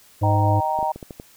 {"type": "harmonic tone", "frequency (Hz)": 102.9, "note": "G#2", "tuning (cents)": -16, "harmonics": [1, 3, 5, 6], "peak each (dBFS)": [-17, -27, -31, -33], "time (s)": [0.21, 0.61], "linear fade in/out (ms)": 20}
{"type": "chord", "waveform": "sine", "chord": "Eb major", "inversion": "none", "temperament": "just", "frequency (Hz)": [622.3, 777.8, 933.4], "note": ["Eb5", "G5", "Bb5"], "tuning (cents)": [0, -14, 2], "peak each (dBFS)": [-27, -24, -23], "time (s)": [0.23, 0.92], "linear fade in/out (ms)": 5}
{"type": "clicks", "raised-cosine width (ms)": 2, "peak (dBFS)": -21, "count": 6, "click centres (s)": [0.789, 0.828, 0.96, 1.028, 1.108, 1.199]}
{"effects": ["white hiss -52 dBFS RMS until 1.36 s"]}